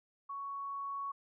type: tone with level ramp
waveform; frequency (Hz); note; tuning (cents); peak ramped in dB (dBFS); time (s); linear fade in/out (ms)
sine; 1114; C#6; +8; -39 to -36; 0.29-1.12; 10
effects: none